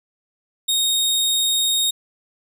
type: tone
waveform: sawtooth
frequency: 3724 Hz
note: A#7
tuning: 2 cents flat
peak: -14 dBFS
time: 0.68-1.91 s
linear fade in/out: 10 ms
effects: none